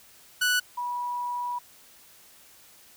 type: tone pair in turn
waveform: sawtooth / sine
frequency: 1480 / 974 Hz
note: F#6 / B5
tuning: 0 / -24 cents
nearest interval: perfect fifth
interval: 724 cents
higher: first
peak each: -18 / -28 dBFS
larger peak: first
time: 0.41-0.6 / 0.77-1.59 s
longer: second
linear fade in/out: 10 ms
effects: white hiss -54 dBFS RMS until 2.96 s